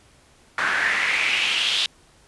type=noise with band-pass filter sweep; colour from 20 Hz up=pink; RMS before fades=-22 dBFS; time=0.58-1.86 s; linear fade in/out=2 ms; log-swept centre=1500 to 3600 Hz; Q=4.4; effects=pink hiss -55 dBFS RMS until 2.27 s + resampled to 24000 Hz